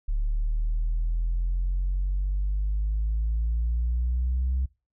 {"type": "exponential sweep", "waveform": "sine", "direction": "up", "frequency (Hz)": [36, 65.41], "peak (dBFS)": -21, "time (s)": [0.08, 4.66], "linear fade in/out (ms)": 10, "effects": ["noise-tail reverb RT60 0.3 s tail -24 dB re dry", "tanh soft clip ceiling -20 dBFS"]}